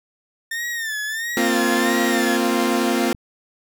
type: tone with vibrato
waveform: 40% pulse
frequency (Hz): 1800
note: A6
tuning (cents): +39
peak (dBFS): -23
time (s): 0.51-2.37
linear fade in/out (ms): 5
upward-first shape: sine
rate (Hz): 1.5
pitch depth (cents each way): 100
type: chord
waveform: sawtooth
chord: Bb suspended second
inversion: none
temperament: equal with one note detuned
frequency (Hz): 230.5 / 261.6 / 349.2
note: Bb3 / C4 / F4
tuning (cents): -19 / 0 / 0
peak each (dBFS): -18 / -18 / -18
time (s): 1.37-3.13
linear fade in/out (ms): 2
type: click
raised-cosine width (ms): 5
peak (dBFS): -28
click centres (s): 3.148
effects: none